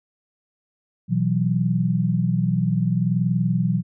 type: chord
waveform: sine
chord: B suspended fourth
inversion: none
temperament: just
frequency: 123.47 / 164.63 / 185.21 Hz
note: B2 / E3 / F#3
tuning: 0 / -2 / +2 cents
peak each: -23 / -22 / -22 dBFS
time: 1.08-3.83 s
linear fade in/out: 50 ms
effects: none